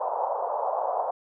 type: band-pass noise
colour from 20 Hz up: pink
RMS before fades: -28 dBFS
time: 0-1.11 s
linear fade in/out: 5 ms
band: 540 to 1000 Hz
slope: 48 dB/octave
effects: none